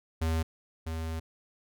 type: tone pair in turn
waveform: square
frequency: 80.9 / 80.9 Hz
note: E2 / E2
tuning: -32 / -32 cents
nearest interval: unison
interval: 0 cents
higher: neither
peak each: -27 / -33 dBFS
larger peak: first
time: 0.21-0.43 / 0.86-1.2 s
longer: second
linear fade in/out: 10 ms
effects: none